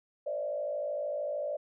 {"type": "tone with frequency modulation", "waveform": "sine", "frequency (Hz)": 587.3, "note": "D5", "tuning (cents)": 0, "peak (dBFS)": -31, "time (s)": [0.26, 1.57], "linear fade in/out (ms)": 10, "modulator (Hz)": 53.2, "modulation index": 1, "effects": []}